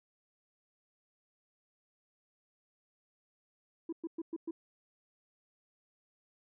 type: tone bursts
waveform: sine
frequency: 329.6 Hz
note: E4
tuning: in tune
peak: -33 dBFS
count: 5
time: 3.89-4.51 s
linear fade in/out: 5 ms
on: 36 ms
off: 110 ms
effects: tanh soft clip ceiling -33 dBFS